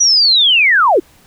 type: linear sweep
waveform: sine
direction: down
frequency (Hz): 5920 to 293.3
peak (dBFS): -7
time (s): 0-1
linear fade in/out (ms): 10
effects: pink hiss -48 dBFS RMS until 1.26 s